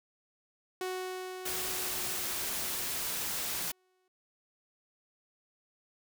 sawtooth tone with exponential decay, 370 Hz, F#4, in tune, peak -29 dBFS, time 0.81-4.08 s, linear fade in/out 2 ms, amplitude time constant 710 ms
white noise, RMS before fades -35 dBFS, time 1.45-3.72 s, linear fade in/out 10 ms
effects none

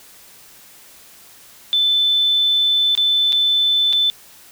sine tone with dropouts, 3520 Hz, A7, in tune, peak -13 dBFS, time 1.73-4.1 s, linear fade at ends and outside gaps 0 ms, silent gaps 2.951-2.976 / 3.323-3.328 / 3.927-3.932 s, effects white hiss -45 dBFS RMS until 4.51 s

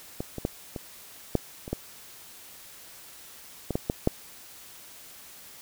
clicks, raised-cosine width 2 ms, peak -17 / -20 / -12 / -20 / -8 / -24 / -14 / -15 / -12 / -11 / -7 dBFS, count 11, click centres 0.205 / 0.383 / 0.451 / 0.762 / 1.353 / 1.679 / 1.73 / 3.707 / 3.755 / 3.899 / 4.074 s, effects white hiss -48 dBFS RMS until 5.61 s

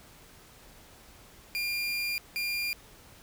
30% pulse tone bursts at uneven times, 2400 Hz, D7, 37 cents sharp, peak -27 dBFS, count 2, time 1.55-2.18 / 2.36-2.73 s, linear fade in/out 0 ms, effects pink hiss -54 dBFS RMS until 3.22 s

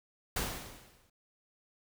pink noise with exponential decay, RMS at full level -31 dBFS, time 0.36-1.1 s, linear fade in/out 5 ms, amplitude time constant 160 ms, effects none

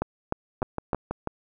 two click trains, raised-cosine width 1 ms, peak -14 / -11 dBFS, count 5 / 4, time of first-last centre 0.62-1.274 / 0.02-0.932 s, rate 6.12 / 3.29 Hz, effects none

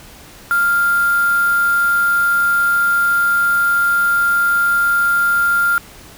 sine tone with quantisation, 1396.9 Hz, F6, in tune, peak -12 dBFS, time 0.51-5.78 s, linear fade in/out 0 ms, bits 4, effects pink hiss -40 dBFS RMS until 6.17 s

